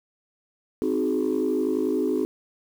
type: chord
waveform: sine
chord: Ab dominant seventh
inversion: first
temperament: equal with one note detuned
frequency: 261.6 / 311.1 / 370 / 421.6 Hz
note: C4 / Eb4 / Gb4 / Ab4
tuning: 0 / 0 / 0 / +26 cents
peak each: -26 dBFS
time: 0.82-2.25 s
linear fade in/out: 0 ms
effects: tanh soft clip ceiling -15 dBFS + 8-bit